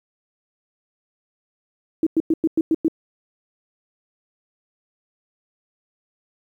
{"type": "tone bursts", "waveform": "sine", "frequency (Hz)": 321.8, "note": "E4", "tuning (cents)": -42, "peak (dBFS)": -14, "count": 7, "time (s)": [2.03, 2.882], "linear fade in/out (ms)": 2, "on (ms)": 36, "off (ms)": 100, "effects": ["9-bit"]}